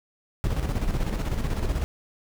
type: noise with tremolo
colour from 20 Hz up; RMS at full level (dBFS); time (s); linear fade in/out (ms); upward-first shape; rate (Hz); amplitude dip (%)
brown; -24; 0.44-1.84; 0; square; 16; 50
effects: none